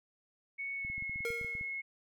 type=tone with pitch glide; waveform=sine; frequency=2217 to 2175 Hz; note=C#7 to C#7; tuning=0 to -33 cents; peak=-36 dBFS; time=0.58-1.82 s; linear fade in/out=20 ms; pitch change=-33 cents; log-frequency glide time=0.75-0.97 s
type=clicks; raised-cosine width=5 ms; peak=-36 dBFS; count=12; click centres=0.849 / 0.9 / 0.98 / 1.024 / 1.096 / 1.159 / 1.206 / 1.304 / 1.413 / 1.447 / 1.552 / 1.611 s
type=tone with exponential decay; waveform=square; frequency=466.2 Hz; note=A#4; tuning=in tune; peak=-34 dBFS; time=1.25-1.76 s; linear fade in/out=1 ms; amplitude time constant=110 ms
effects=none